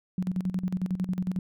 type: tone with tremolo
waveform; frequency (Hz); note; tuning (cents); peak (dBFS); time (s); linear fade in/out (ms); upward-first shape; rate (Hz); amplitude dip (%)
sine; 183.7; F#3; -12; -24; 0.18-1.39; 2; square; 11; 75
effects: none